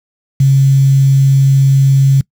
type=tone with quantisation; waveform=sine; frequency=136.1 Hz; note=C#3; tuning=31 cents flat; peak=-5 dBFS; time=0.4-2.21 s; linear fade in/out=5 ms; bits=5; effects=noise-tail reverb RT60 0.1 s tail -23 dB re dry